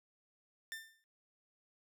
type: tone with exponential decay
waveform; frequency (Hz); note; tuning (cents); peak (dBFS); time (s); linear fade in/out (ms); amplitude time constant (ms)
sawtooth; 1791; A6; +30; -36; 0.72-1.04; 0; 69
effects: noise-tail reverb RT60 0.1 s tail -19 dB re dry